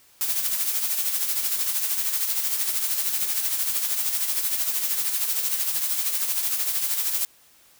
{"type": "noise with tremolo", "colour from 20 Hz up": "blue", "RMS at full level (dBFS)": -23, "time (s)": [0.21, 7.25], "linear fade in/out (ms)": 0, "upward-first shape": "sine", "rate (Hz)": 13, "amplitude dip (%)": 50, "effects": ["white hiss -56 dBFS RMS until 7.79 s"]}